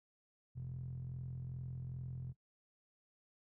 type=tone with band-pass filter; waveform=15% pulse; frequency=42.46 Hz; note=F1; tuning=48 cents flat; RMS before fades=-45 dBFS; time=0.55-2.33 s; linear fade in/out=20 ms; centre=120 Hz; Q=5.5; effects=noise-tail reverb RT60 0.1 s tail -17 dB re dry